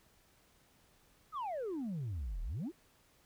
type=exponential two-way sweep; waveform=sine; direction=down then up; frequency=1318.5 to 36.69 to 396.9 Hz; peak=-34 dBFS; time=1.32-2.72 s; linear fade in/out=50 ms; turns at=2.42 s; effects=tanh soft clip ceiling -35 dBFS + pink hiss -68 dBFS RMS until 3.25 s